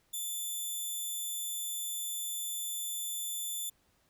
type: tone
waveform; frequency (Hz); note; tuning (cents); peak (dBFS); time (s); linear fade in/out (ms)
5% pulse; 3520; A7; 0; -27; 0.13-3.7; 10
effects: pink hiss -71 dBFS RMS until 4.09 s